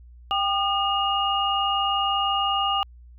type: tone cluster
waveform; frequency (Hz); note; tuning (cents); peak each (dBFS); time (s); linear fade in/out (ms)
sine; 788 / 1214 / 2857; G5 / D#6 / F7; +9 / -43 / +39; -25; 0.31-2.83; 0
effects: added 60 Hz sine -44 dBFS peak until 3.18 s